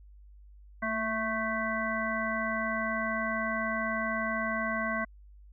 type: harmonic tone with a mistuned harmonic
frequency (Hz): 220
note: A3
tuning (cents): 0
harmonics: 1 / 3 / 5 / 7 / 9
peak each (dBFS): -35 / -35 / -35 / -35 / -35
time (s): 0.82-5.05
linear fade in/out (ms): 10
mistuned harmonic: 1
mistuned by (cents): +32
effects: added 50 Hz sine -50 dBFS peak until 5.52 s